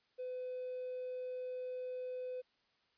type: tone with hard clipping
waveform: triangle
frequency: 505 Hz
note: B4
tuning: 39 cents sharp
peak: -40 dBFS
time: 0.18-2.42 s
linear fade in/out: 20 ms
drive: 4 dB
effects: white hiss -75 dBFS RMS until 2.97 s + resampled to 11025 Hz